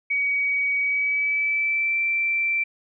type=tone with pitch glide; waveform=sine; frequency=2261 to 2343 Hz; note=C#7 to D7; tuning=+34 to -5 cents; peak=-20 dBFS; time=0.1-2.64 s; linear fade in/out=10 ms; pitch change=+61 cents; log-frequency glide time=0.78-2 s; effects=none